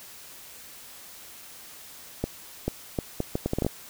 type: accelerating click train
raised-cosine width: 2 ms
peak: -12 dBFS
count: 11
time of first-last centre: 2.24-3.665 s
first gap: 440 ms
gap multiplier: 0.7
effects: white hiss -46 dBFS RMS until 3.89 s